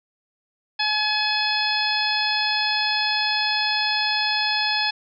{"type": "harmonic tone", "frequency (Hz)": 850, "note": "G#5", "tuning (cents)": 40, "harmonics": [1, 2, 3, 4, 5, 6], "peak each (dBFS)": [-27, -27, -27, -27, -27, -27], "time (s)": [0.79, 4.91], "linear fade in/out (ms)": 10, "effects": []}